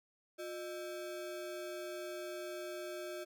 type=ring-modulated tone; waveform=square; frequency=484.7 Hz; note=B4; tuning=32 cents flat; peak=-39 dBFS; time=0.38-3.25 s; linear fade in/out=20 ms; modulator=128 Hz; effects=none